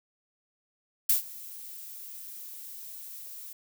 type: noise with ADSR envelope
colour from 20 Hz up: violet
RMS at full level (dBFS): -21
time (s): 1.09-3.53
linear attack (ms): 6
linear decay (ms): 120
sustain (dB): -22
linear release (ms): 6
effects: none